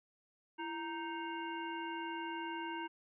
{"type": "harmonic tone with a mistuned harmonic", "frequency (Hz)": 311.1, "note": "D#4", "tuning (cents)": 0, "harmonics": [1, 3, 5, 7, 9], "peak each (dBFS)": [-43, -42, -47, -52, -50], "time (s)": [0.58, 2.88], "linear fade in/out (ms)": 20, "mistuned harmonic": 1, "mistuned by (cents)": 120, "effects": []}